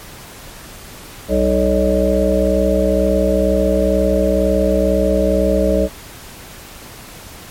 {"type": "harmonic tone with a mistuned harmonic", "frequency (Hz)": 62.1, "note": "B1", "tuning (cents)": 10, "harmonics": [1, 3, 5, 7, 9, 10], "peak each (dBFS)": [-19, -19, -21, -20, -17, -19], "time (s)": [1.28, 5.89], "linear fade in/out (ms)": 50, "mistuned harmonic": 3, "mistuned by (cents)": 75, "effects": ["pink hiss -36 dBFS RMS until 7.5 s", "MP3 64 kbps"]}